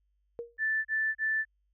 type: tone with exponential decay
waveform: sine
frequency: 470.4 Hz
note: A#4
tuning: 16 cents sharp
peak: -31 dBFS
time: 0.39-0.57 s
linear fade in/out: 0 ms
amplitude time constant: 37 ms
type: tone bursts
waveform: sine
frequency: 1760 Hz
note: A6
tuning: in tune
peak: -26 dBFS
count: 3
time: 0.58-1.452 s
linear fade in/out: 50 ms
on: 270 ms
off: 31 ms
effects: added 50 Hz sine -70 dBFS peak until 1.73 s